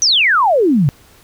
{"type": "exponential sweep", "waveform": "sine", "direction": "down", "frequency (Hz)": [6170, 128.3], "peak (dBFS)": -9, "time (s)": [0.02, 0.89], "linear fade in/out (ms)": 0, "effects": ["pink hiss -47 dBFS RMS until 1.23 s"]}